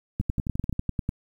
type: two click trains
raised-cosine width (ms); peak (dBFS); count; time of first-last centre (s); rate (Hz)
5; -18 / -13; 7 / 10; 0.21-0.727 / 0.2-1.091; 11.6 / 10.1
effects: 9-bit